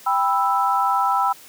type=chord; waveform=sine; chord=E minor; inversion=first; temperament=just; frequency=791.1 / 988.9 / 1318.5 Hz; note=G5 / B5 / E6; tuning=+16 / +2 / 0 cents; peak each=-21 dBFS; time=0.06-1.33 s; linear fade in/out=10 ms; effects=white hiss -45 dBFS RMS until 1.48 s + high-pass 100 Hz 12 dB/octave